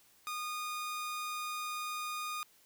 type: tone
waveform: sawtooth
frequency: 1227 Hz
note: D#6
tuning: 25 cents flat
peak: -33 dBFS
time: 0.27-2.43 s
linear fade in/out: 0 ms
effects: white hiss -65 dBFS RMS until 2.65 s